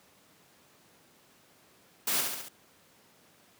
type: noise with echo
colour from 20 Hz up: white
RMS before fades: -29 dBFS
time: 2.07-2.21 s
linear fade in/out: 5 ms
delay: 69 ms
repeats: 4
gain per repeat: -4 dB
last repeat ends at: 2.486 s
effects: pink hiss -61 dBFS RMS until 3.59 s + high-pass 150 Hz 12 dB/octave